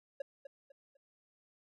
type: tone with echo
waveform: triangle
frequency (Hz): 554.4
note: C#5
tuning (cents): 0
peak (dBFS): -33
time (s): 0.2-0.22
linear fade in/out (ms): 5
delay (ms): 250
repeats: 3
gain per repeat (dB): -10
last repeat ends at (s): 0.97
effects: none